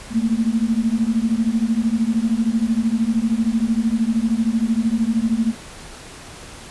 sine beating tone pair, 220 / 233 Hz, A3 / A#3, 0 / -1 cents, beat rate 13 Hz, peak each -19 dBFS, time 0.1-5.55 s, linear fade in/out 50 ms, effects pink hiss -38 dBFS RMS until 6.7 s + resampled to 24000 Hz

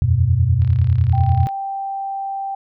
sine chord, E suspended second, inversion none, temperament equal, 82.41 / 92.5 / 123.47 Hz, E2 / F#2 / B2, 0 / 0 / 0 cents, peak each -19 / -16 / -16 dBFS, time 0.02-1.47 s, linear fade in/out 0 ms
click train, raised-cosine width 0.3 ms, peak -25 dBFS, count 32, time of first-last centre 0.62-1.488 s, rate 35.7 Hz
sine tone, 784 Hz, G5, in tune, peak -22 dBFS, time 1.13-2.55 s, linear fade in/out 5 ms
effects none

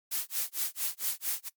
blue noise with tremolo, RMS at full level -30 dBFS, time 0.11-1.49 s, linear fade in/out 10 ms, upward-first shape sine, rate 4.4 Hz, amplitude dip 100%, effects noise-tail reverb RT60 0.1 s tail -20 dB re dry + MP3 96 kbps

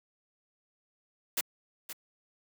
white noise with echo, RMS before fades -30 dBFS, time 1.37-1.41 s, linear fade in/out 5 ms, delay 520 ms, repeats 1, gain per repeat -11 dB, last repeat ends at 1.93 s, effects high-pass 200 Hz 12 dB/octave

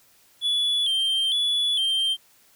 triangle tone with vibrato, 3285 Hz, G#7, 20 cents flat, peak -19 dBFS, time 0.41-2.17 s, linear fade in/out 50 ms, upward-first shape square, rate 1.1 Hz, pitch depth 71 cents each way, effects white hiss -58 dBFS RMS until 2.55 s

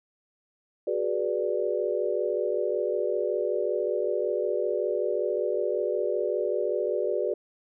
sine chord, G# half-diminished seventh, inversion third, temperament equal with one note detuned, 370 / 415.3 / 489.3 / 587.3 Hz, F#4 / G#4 / B4 / D5, 0 / 0 / -16 / 0 cents, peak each -30 dBFS, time 0.87-7.34 s, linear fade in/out 5 ms, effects none

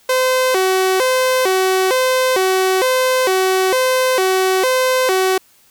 sawtooth tone with vibrato, 440 Hz, A4, in tune, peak -9 dBFS, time 0.09-5.38 s, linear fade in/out 5 ms, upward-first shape square, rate 1.1 Hz, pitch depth 270 cents each way, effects white hiss -52 dBFS RMS until 5.7 s

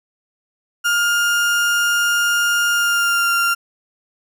35% pulse tone with pitch glide, 1412 to 1388.5 Hz, F6 to F6, +19 to -10 cents, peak -13 dBFS, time 0.84-3.55 s, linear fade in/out 20 ms, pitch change -29 cents, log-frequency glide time 2.7-3.33 s, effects none

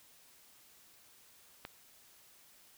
click, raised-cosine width 0.3 ms, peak -26 dBFS, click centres 1.651 s, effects white hiss -62 dBFS RMS until 2.77 s

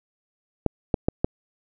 clicks, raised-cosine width 2 ms, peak -6 dBFS, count 4, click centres 0.663 / 0.942 / 1.085 / 1.245 s, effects none

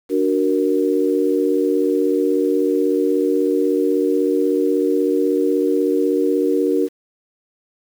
sine chord, D augmented, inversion none, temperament equal, 293.7 / 370 / 466.2 Hz, D4 / F#4 / A#4, 0 / 0 / 0 cents, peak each -19 dBFS, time 0.09-6.89 s, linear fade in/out 50 ms, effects 7-bit

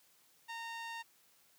sawtooth tone with band-pass filter, 920 Hz, A#5, 23 cents flat, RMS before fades -44 dBFS, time 0.48-1.03 s, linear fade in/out 20 ms, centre 2200 Hz, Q 0.67, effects white hiss -68 dBFS RMS until 1.58 s + high-pass 100 Hz 12 dB/octave

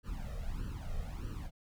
brown noise with flanger, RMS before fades -39 dBFS, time 0.03-1.51 s, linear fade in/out 50 ms, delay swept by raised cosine 0.67 to 1.63 ms, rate 1.6 Hz, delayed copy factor +0.9, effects none

